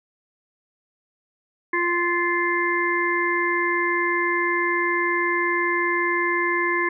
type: harmonic tone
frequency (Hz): 348.1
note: F4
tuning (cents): -6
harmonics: 1 / 3 / 5 / 6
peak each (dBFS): -25 / -25 / -25 / -25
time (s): 1.73-6.89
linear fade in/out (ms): 5
effects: none